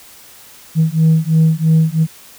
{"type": "beating tone pair", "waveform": "sine", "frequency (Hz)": [158.6, 161.6], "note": ["D#3", "E3"], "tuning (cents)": [33, -34], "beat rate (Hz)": 3, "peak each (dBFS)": -11, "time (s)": [0.75, 2.07], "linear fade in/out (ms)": 50, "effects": ["tanh soft clip ceiling -5 dBFS", "white hiss -41 dBFS RMS until 2.38 s"]}